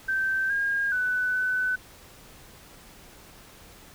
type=tone with pitch steps; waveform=sine; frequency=1554 / 1621 / 1497 / 1506 Hz; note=G6 / G#6 / F#6 / F#6; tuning=-16 / -42 / +20 / +30 cents; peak=-23 dBFS; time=0.08-1.76 s; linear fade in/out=10 ms; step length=420 ms; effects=pink hiss -50 dBFS RMS until 3.94 s